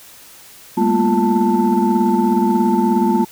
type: tone cluster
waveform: sine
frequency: 200.9 / 222.7 / 239.5 / 348 / 885 Hz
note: G3 / A3 / A#3 / F4 / A5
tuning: +43 / +21 / +47 / -6 / +10 cents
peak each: -18 dBFS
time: 0.77-3.25 s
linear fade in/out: 10 ms
effects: tanh soft clip ceiling -5 dBFS + white hiss -42 dBFS RMS until 3.31 s